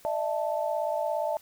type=chord; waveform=sine; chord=D suspended second; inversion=none; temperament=equal with one note detuned; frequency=602.1 / 659.3 / 880 Hz; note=D5 / E5 / A5; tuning=+43 / 0 / 0 cents; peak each=-30 / -30 / -32 dBFS; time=0.05-1.37 s; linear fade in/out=0 ms; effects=white hiss -56 dBFS RMS until 1.41 s